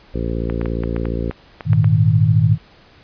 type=harmonic tone; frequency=57.1 Hz; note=A#1; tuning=35 cents flat; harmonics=1 / 2 / 3 / 4 / 5 / 6 / 7 / 8 / 9; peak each=-23 / -26 / -28 / -29 / -30 / -31 / -31 / -32 / -33 dBFS; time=0.14-1.31 s; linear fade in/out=5 ms
type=clicks; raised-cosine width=0.5 ms; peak=-14 dBFS; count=10; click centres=0.499 / 0.614 / 0.658 / 0.836 / 0.964 / 1.055 / 1.311 / 1.608 / 1.732 / 1.844 s
type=chord; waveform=sine; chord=Ab suspended second; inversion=none; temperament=equal with one note detuned; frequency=102.75 / 116.54 / 155.56 Hz; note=Ab2 / Bb2 / Eb3; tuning=-18 / 0 / 0 cents; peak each=-15 dBFS; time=1.65-2.58 s; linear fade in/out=50 ms
effects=pink hiss -48 dBFS RMS until 3.03 s + resampled to 11025 Hz